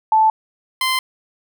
sine / 15% pulse tone pair in turn, 876 / 1037.7 Hz, A5 / C6, -8 / -15 cents, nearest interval minor third, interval 293 cents, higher second, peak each -10 dBFS, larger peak neither, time 0.12-0.3 / 0.81-0.99 s, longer neither, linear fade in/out 2 ms, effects none

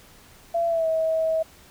sine tone with pitch glide, 677 to 643.1 Hz, E5 to E5, +46 to -43 cents, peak -20 dBFS, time 0.54-1.43 s, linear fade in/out 10 ms, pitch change -89 cents, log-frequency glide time 0.67-0.87 s, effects pink hiss -51 dBFS RMS until 1.7 s

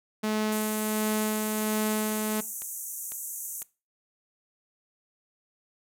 sawtooth tone with tremolo, 215 Hz, A3, 40 cents flat, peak -21 dBFS, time 0.23-2.41 s, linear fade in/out 10 ms, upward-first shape sine, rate 1.4 Hz, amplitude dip 30%
white band-pass noise, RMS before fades -37 dBFS, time 0.52-3.63 s, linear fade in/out 2 ms, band 6100 to 15000 Hz, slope 96 dB/octave
click train, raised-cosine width 0.2 ms, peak -26 dBFS, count 6, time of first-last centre 1.12-3.62 s, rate 2 Hz
effects noise-tail reverb RT60 0.3 s tail -21 dB re dry

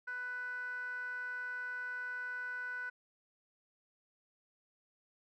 15% pulse tone with band-pass filter, 496.5 Hz, B4, 9 cents sharp, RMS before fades -41 dBFS, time 0.07-2.9 s, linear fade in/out 10 ms, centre 1500 Hz, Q 7.6, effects none

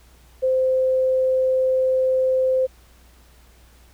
sine tone, 519 Hz, C5, 14 cents flat, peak -16 dBFS, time 0.42-2.67 s, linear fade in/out 20 ms, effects added 60 Hz sine -50 dBFS peak until 3.93 s + pink hiss -55 dBFS RMS until 3.93 s

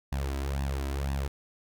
sawtooth tone with flanger, 68.7 Hz, C#2, 15 cents flat, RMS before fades -31 dBFS, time 0.12-1.28 s, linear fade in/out 5 ms, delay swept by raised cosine 1.1 to 3.1 ms, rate 2 Hz, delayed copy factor +0.75, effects none

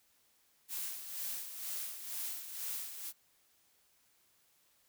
blue noise with tremolo, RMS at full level -39 dBFS, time 0.68-3.13 s, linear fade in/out 50 ms, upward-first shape sine, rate 2.1 Hz, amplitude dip 60%, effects white hiss -71 dBFS RMS until 4.88 s

